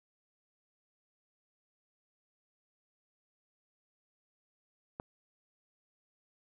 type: click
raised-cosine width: 1 ms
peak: -25 dBFS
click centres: 4.999 s
effects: none